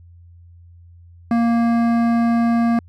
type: tone with hard clipping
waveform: sine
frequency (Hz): 233.1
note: A#3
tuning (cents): 0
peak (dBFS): -16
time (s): 1.31-2.79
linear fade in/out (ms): 2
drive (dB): 13
effects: added 86 Hz sine -42 dBFS peak until 2.88 s